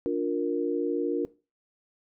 sine chord, Bb major, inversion first, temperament equal with one note detuned, 293.7 / 353.3 / 466.2 Hz, D4 / F4 / Bb4, 0 / +20 / 0 cents, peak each -29 dBFS, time 0.06-1.25 s, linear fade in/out 0 ms, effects noise-tail reverb RT60 0.3 s tail -19 dB re dry

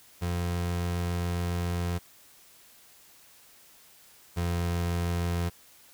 30% pulse tone pair in turn, 87.31 / 86.36 Hz, F2 / F2, 0 / -19 cents, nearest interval unison, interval 19 cents, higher first, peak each -25 / -24 dBFS, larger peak second, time 0.21-1.99 / 4.36-5.5 s, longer first, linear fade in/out 20 ms, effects white hiss -56 dBFS RMS until 5.93 s

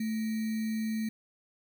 sine tone with sample-and-hold, 220 Hz, A3, in tune, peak -29 dBFS, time 0-1.09 s, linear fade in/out 5 ms, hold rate 2100 Hz, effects none

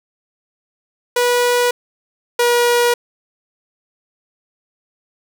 sawtooth tone pair in turn, 487.4 / 480.4 Hz, B4 / B4, -23 / -48 cents, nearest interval unison, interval 25 cents, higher first, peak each -9 / -8 dBFS, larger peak second, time 1.16-1.71 / 2.39-2.94 s, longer neither, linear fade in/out 5 ms, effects none

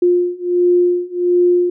sine beating tone pair, 353.5 / 354.9 Hz, F4 / F4, +21 / +28 cents, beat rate 1.4 Hz, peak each -15 / -14 dBFS, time 0.02-1.7 s, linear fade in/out 5 ms, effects none

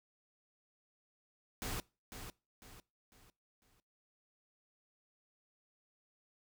pink noise with echo, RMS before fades -40 dBFS, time 1.62-1.8 s, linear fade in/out 0 ms, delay 500 ms, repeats 4, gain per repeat -8 dB, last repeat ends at 3.8 s, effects noise-tail reverb RT60 0.3 s tail -23 dB re dry

